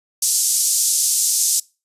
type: band-pass noise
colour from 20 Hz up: pink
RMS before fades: -18 dBFS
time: 0.22-1.6 s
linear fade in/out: 5 ms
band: 5900 to 11000 Hz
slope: 24 dB/octave
effects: noise-tail reverb RT60 0.3 s tail -24 dB re dry + resampled to 32000 Hz